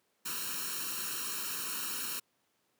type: noise with comb filter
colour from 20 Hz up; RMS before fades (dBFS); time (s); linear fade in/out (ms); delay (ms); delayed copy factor
white; -37; 0.25-2.2; 10; 0.72; +0.9
effects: pink hiss -75 dBFS RMS until 2.79 s + high-pass 200 Hz 12 dB/octave